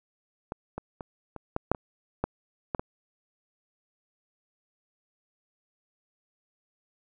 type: clicks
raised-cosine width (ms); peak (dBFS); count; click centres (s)
1; -19 / -20 / -23 / -25 / -14 / -6 / -23 / -12 / -14 / -17; 10; 0.521 / 0.78 / 1.008 / 1.363 / 1.564 / 1.716 / 1.748 / 2.24 / 2.748 / 2.795
effects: none